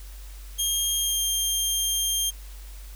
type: tone with pitch glide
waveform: 15% pulse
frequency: 3226 to 3196 Hz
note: G7 to G7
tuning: +49 to +33 cents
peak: -16 dBFS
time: 0.58-2.31 s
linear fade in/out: 20 ms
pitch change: -16 cents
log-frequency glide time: 0.98-1.21 s
effects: added 48 Hz sine -38 dBFS peak until 2.95 s + white hiss -50 dBFS RMS until 2.95 s